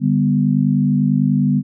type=chord; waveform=sine; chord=G major; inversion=second; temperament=equal with one note detuned; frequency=146.83 / 197.7 / 246.9 Hz; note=D3 / G3 / B3; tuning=0 / +15 / 0 cents; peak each=-17 dBFS; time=0-1.63 s; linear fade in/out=50 ms; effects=none